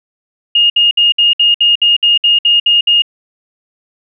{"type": "tone bursts", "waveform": "sine", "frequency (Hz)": 2846, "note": "F7", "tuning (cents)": 32, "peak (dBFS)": -6, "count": 12, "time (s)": [0.55, 3.021], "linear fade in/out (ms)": 5, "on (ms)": 150, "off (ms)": 61, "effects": []}